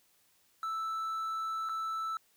triangle tone with dropouts, 1318.5 Hz, E6, in tune, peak -31 dBFS, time 0.63-2.17 s, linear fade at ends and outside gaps 1 ms, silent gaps 1.689-1.694 s, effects white hiss -69 dBFS RMS until 2.36 s

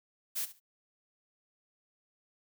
blue noise with echo, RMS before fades -34 dBFS, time 0.35-0.46 s, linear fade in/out 20 ms, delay 71 ms, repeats 2, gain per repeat -15 dB, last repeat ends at 0.602 s, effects none

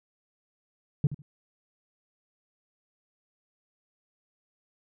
sine tone with echo, 145.2 Hz, D3, 19 cents flat, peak -16 dBFS, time 1.04-1.07 s, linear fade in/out 2 ms, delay 75 ms, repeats 2, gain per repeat -15 dB, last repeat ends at 1.22 s, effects tanh soft clip ceiling -17 dBFS

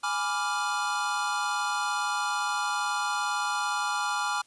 square chord, G# diminished seventh, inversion none, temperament equal, 830.6 / 987.8 / 1174.7 / 1396.9 Hz, G#5 / B5 / D6 / F6, 0 / 0 / 0 / 0 cents, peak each -33 / -35 / -33 / -32 dBFS, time 0.03-4.42 s, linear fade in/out 10 ms, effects white hiss -61 dBFS RMS until 4.46 s + resampled to 22050 Hz

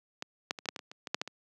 clicks, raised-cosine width 0.2 ms, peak -18 / -13 / -24 / -23 / -12 / -20 / -26 / -28 / -21 / -11 / -14 / -23 dBFS, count 12, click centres 0.224 / 0.509 / 0.588 / 0.657 / 0.688 / 0.762 / 0.792 / 0.915 / 1.072 / 1.145 / 1.215 / 1.276 s, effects high-pass 200 Hz 12 dB/octave

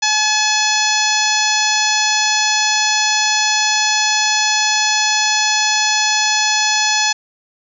harmonic tone, 854 Hz, G#5, 48 cents sharp, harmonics 1 / 2 / 3 / 4 / 5 / 6 / 7 / 8, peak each -20 / -21 / -21 / -22 / -22 / -22 / -20 / -25 dBFS, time 0.02-7.13 s, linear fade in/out 10 ms, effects none

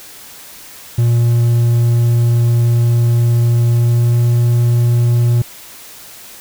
triangle tone with pitch glide, 118.3 to 119.4 Hz, A#2 to A#2, +26 to +42 cents, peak -7 dBFS, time 0.98-5.42 s, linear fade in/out 5 ms, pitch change +16 cents, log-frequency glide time 3.66-4.32 s, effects white hiss -36 dBFS RMS until 6.4 s

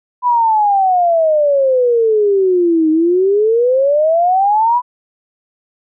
sine exponential two-way sweep, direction down then up, 1000 to 310 to 1000 Hz, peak -9 dBFS, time 0.22-4.82 s, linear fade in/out 50 ms, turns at 2.9 s, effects none

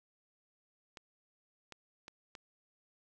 clicks, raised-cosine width 0.2 ms, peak -30 dBFS, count 4, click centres 0.972 / 1.723 / 2.081 / 2.352 s, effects none

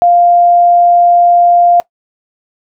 sine tone, 698.5 Hz, F5, in tune, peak -4 dBFS, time 0.02-1.8 s, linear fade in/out 0 ms, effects noise-tail reverb RT60 0.1 s tail -21 dB re dry

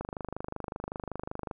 click train, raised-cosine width 1 ms, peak -21 dBFS, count 39, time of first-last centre 0.01-1.512 s, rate 25.3 Hz, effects none

